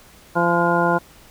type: harmonic tone with a mistuned harmonic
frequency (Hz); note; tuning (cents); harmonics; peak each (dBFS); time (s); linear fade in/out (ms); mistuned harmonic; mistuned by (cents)
171.8; F3; -28; 1 / 2 / 3 / 4 / 5 / 6 / 8; -23 / -23 / -23 / -23 / -23 / -23 / -23; 0.35-0.99; 20; 8; +56
effects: pink hiss -48 dBFS RMS until 1.3 s